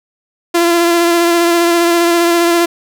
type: tone with vibrato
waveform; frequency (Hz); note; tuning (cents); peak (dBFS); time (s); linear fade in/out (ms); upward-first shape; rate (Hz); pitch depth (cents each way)
sawtooth; 341.6; F4; -38; -5; 0.54-2.66; 10; sine; 15; 19
effects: none